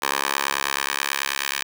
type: tone with high-pass filter sweep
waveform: 10% pulse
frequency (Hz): 69.3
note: C#2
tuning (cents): 0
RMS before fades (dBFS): -25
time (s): 0.02-1.63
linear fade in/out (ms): 5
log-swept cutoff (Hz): 930 to 1900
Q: 1
effects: none